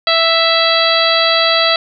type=harmonic tone; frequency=660 Hz; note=E5; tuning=2 cents sharp; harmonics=1 / 2 / 3 / 4 / 5 / 6 / 7; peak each=-16 / -17 / -19 / -21 / -18 / -16 / -19 dBFS; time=0.07-1.76 s; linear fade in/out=2 ms; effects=none